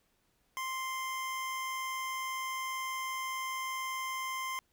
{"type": "tone", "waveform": "25% pulse", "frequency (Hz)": 1046.5, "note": "C6", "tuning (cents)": 0, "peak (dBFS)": -31, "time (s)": [0.57, 4.59], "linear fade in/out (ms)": 0, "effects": ["pink hiss -74 dBFS RMS until 4.72 s"]}